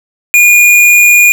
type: tone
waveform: square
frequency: 2434 Hz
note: D#7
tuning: 39 cents flat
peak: -3 dBFS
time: 0.34-1.32 s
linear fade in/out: 0 ms
effects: none